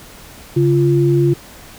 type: tone pair together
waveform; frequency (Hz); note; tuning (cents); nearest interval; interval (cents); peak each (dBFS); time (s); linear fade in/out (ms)
sine; 140 / 345.7; C#3 / F4; +18 / -18; octave + major third; 1564; -13; 0.56-1.34; 10
effects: pink hiss -39 dBFS RMS until 1.78 s